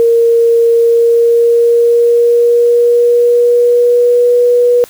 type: tone with pitch glide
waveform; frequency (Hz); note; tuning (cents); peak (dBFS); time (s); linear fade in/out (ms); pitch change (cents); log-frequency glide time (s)
sine; 464.7 to 485.6; A#4 to B4; -5 to -29; -5; 0-4.84; 0; +76; 0.74-4.35
effects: white hiss -38 dBFS RMS until 4.89 s